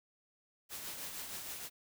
white noise with tremolo, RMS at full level -42 dBFS, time 0.69-1.7 s, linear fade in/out 50 ms, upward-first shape triangle, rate 6.4 Hz, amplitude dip 45%, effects none

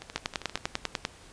two click trains, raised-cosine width 0.2 ms, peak -10 / -22 dBFS, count 10 / 9, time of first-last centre 0.16-1.051 / 0.02-0.655 s, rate 10.1 / 12.6 Hz, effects pink hiss -52 dBFS RMS until 1.32 s + resampled to 22050 Hz

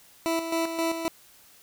20% pulse tone with tremolo, 329.6 Hz, E4, in tune, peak -19 dBFS, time 0.26-1.08 s, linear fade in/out 0 ms, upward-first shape square, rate 3.8 Hz, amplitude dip 55%, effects white hiss -55 dBFS RMS until 1.62 s

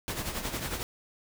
pink noise with tremolo, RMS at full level -32 dBFS, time 0.08-0.83 s, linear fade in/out 0 ms, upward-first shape sine, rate 11 Hz, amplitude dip 60%, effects none

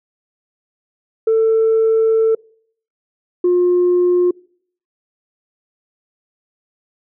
sine tone pair in turn, 445.8 / 356.3 Hz, A4 / F4, +23 / +35 cents, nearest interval major third, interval 388 cents, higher first, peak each -9 dBFS, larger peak neither, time 1.27-2.35 / 3.44-4.31 s, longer first, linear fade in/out 5 ms, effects noise-tail reverb RT60 0.6 s tail -26 dB re dry + tanh soft clip ceiling -8 dBFS

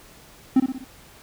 triangle tone with echo, 261.6 Hz, C4, in tune, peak -10 dBFS, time 0.56-0.6 s, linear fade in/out 5 ms, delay 61 ms, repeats 4, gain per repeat -6 dB, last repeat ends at 0.844 s, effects pink hiss -49 dBFS RMS until 1.22 s

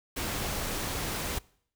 pink noise, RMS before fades -33 dBFS, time 0.16-1.39 s, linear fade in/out 10 ms, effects noise-tail reverb RT60 0.6 s tail -23 dB re dry

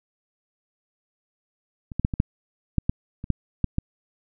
clicks, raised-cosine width 5 ms, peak -23 / -12 / -7 / -15 / -6 / -7 / -8 / -21 / -8 / -8 / -10 dBFS, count 11, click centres 1.918 / 1.996 / 2.049 / 2.138 / 2.201 / 2.783 / 2.895 / 3.241 / 3.303 / 3.643 / 3.784 s, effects none

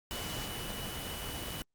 sine tone in noise, 2960 Hz, F#7, in tune, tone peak -44 dBFS, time 0.11-1.62 s, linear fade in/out 0 ms, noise pink, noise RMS -39 dBFS, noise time 0.11-1.62 s, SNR -8 dB, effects Opus 48 kbps

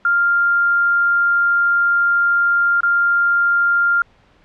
sine tone with dropouts, 1396.9 Hz, F6, in tune, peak -12 dBFS, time 0.05-4.02 s, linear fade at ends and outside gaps 2 ms, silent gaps 2.806-2.832 s, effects pink hiss -53 dBFS RMS until 4.44 s + low-pass 3000 Hz 12 dB/octave

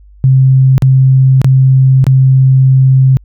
sine tone with dropouts, 132.1 Hz, C3, 17 cents sharp, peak -3 dBFS, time 0.24-3.17 s, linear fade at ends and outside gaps 0 ms, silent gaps 0.78-0.822 / 1.416-1.445 / 2.042-2.067 s, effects added 50 Hz sine -36 dBFS peak until 3.24 s

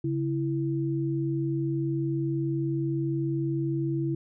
sine tone pair together, 139.08 / 330.8 Hz, C#3 / E4, +6 / +6 cents, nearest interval octave + minor third, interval 1500 cents, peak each -28 dBFS, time 0.04-4.15 s, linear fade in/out 5 ms, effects none

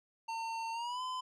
square tone with pitch glide, 907 to 1018.1 Hz, A#5 to C6, -48 to -48 cents, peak -37 dBFS, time 0.28-1.21 s, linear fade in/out 10 ms, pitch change +200 cents, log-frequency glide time 0.72-1.02 s, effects low-pass 6000 Hz 12 dB/octave

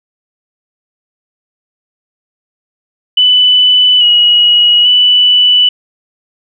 sine tone with pitch steps, 2991 / 2906 / 2973 Hz, F#7 / F#7 / F#7, +18 / -32 / +8 cents, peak -4 dBFS, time 3.17-5.69 s, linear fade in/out 5 ms, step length 840 ms, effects none

